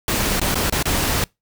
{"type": "noise with dropouts", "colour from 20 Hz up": "pink", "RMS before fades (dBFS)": -20, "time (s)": [0.08, 1.24], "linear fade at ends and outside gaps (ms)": 1, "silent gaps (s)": [[0.397, 0.415], [0.544, 0.555], [0.698, 0.724], [0.827, 0.855]], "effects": ["noise-tail reverb RT60 0.2 s tail -26 dB re dry"]}